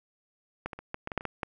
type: clicks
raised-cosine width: 0.5 ms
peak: -18 / -23 / -26 / -18 / -19 / -20 / -12 / -26 / -16 / -16 dBFS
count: 10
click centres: 0.66 / 0.732 / 0.79 / 0.944 / 1.074 / 1.118 / 1.177 / 1.209 / 1.253 / 1.432 s
effects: none